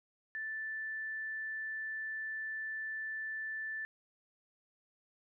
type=tone; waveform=sine; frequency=1760 Hz; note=A6; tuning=in tune; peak=-37 dBFS; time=0.35-3.85 s; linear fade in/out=0 ms; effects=none